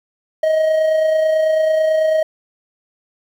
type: tone with amplitude modulation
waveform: triangle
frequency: 630 Hz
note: D#5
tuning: 21 cents sharp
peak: -9 dBFS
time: 0.43-2.23 s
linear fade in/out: 5 ms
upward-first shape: sine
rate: 29.1 Hz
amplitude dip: 35%
effects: 8-bit